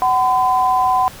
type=tone pair together; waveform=sine; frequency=751 / 1014.4 Hz; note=F#5 / B5; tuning=+26 / +46 cents; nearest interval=perfect fourth; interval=520 cents; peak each=-15 dBFS; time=0.02-1.08 s; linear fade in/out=0 ms; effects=pink hiss -37 dBFS RMS until 1.2 s